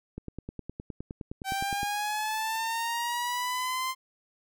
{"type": "click train", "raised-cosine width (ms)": 3, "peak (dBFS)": -24, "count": 17, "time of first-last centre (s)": [0.18, 1.831], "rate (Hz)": 9.69}
{"type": "linear sweep", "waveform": "sawtooth", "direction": "up", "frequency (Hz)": [770, 1046.5], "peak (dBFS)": -25, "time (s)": [1.44, 3.95], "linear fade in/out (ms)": 50}
{"effects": []}